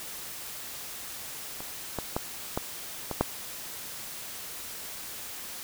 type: clicks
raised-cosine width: 1 ms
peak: -25 / -16 / -13 / -13 / -17 / -8 dBFS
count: 6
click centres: 1.605 / 1.987 / 2.165 / 2.575 / 3.113 / 3.21 s
effects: white hiss -40 dBFS RMS until 5.63 s